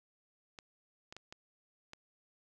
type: clicks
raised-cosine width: 0.2 ms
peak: -30 dBFS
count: 5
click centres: 0.588 / 1.125 / 1.166 / 1.325 / 1.934 s
effects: none